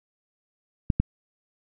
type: clicks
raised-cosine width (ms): 5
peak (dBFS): -8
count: 2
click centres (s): 0.902 / 1
effects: none